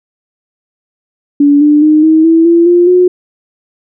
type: tone with pitch steps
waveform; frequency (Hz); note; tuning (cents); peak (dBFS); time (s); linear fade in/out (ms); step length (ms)
sine; 287.2 / 296.8 / 306.7 / 317 / 327.6 / 338.6 / 349.9 / 361.6; D4 / D4 / D#4 / D#4 / E4 / E4 / F4 / F#4; -39 / +18 / -25 / +32 / -11 / +46 / +3 / -40; -3; 1.4-3.08; 5; 210
effects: none